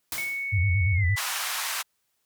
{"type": "noise with exponential decay", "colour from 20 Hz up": "white", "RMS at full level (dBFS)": -29, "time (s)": [0.12, 0.58], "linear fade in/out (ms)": 1, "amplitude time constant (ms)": 98}
{"type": "tone with pitch glide", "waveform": "sine", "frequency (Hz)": [2217, 1986.6], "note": ["C#7", "B6"], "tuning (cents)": [0, 10], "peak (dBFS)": -28, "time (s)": [0.18, 1.19], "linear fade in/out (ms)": 0, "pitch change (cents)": -190, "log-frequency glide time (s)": [0.94, 1.06]}
{"type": "tone with vibrato", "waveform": "sine", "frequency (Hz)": 93.3, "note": "F#2", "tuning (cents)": 15, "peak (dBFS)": -20, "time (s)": [0.52, 1.16], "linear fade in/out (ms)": 20, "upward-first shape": "square", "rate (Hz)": 8.7, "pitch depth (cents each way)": 150}
{"type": "band-pass noise", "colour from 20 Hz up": "pink", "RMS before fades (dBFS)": -30, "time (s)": [1.16, 1.83], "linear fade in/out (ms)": 20, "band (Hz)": [920, 16000], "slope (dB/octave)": 24}
{"effects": ["white hiss -74 dBFS RMS until 2.25 s"]}